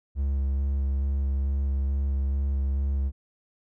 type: tone with vibrato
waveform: triangle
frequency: 68.6 Hz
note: C#2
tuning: 17 cents flat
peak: -21 dBFS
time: 0.15-3.12 s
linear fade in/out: 50 ms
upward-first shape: square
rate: 2.3 Hz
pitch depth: 13 cents each way
effects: none